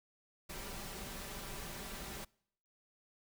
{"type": "noise with comb filter", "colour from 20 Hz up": "pink", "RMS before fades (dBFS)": -45, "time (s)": [0.49, 2.25], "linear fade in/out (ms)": 10, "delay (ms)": 5.1, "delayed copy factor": 0.5, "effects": ["noise-tail reverb RT60 0.7 s tail -26 dB re dry"]}